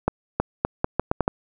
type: accelerating click train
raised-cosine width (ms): 1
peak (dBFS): -5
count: 8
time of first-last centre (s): 0.08-1.279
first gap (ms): 320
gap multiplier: 0.78
effects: none